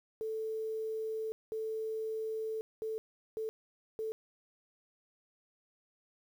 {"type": "tone bursts at uneven times", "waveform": "sine", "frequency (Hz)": 440, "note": "A4", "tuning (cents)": 0, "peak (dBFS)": -34, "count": 5, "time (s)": [[0.21, 1.32], [1.52, 2.61], [2.82, 2.98], [3.37, 3.49], [3.99, 4.12]], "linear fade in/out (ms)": 0, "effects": ["10-bit"]}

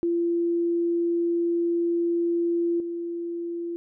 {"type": "tone with level steps", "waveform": "sine", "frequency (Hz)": 341.4, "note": "F4", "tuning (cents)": -39, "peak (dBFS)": [-21, -28], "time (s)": [0.03, 3.76], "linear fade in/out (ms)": 0, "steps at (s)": 2.8, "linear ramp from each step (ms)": 2, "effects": []}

